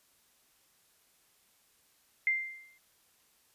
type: tone with exponential decay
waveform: sine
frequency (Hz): 2093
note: C7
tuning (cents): 0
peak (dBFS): -23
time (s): 2.27-2.78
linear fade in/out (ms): 1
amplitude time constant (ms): 110
effects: white hiss -68 dBFS RMS until 3.54 s + resampled to 32000 Hz